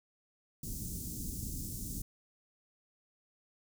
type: band-stop noise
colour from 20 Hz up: pink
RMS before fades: -40 dBFS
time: 0.63-2.02 s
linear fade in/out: 5 ms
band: 280 to 6300 Hz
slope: 24 dB/octave
effects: none